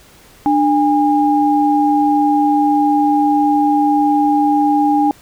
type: tone pair together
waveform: sine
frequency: 296.4 / 815 Hz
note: D4 / G#5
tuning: +16 / -33 cents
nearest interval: octave + tritone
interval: 1751 cents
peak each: -13 dBFS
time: 0.46-5.11 s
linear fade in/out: 0 ms
effects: pink hiss -45 dBFS RMS until 5.21 s